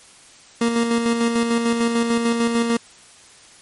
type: tone with tremolo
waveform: 30% pulse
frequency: 233.1 Hz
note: A#3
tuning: in tune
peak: -13 dBFS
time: 0.61-2.77 s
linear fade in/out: 5 ms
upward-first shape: square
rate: 6.7 Hz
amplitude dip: 40%
effects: white hiss -47 dBFS RMS until 3.61 s + MP3 48 kbps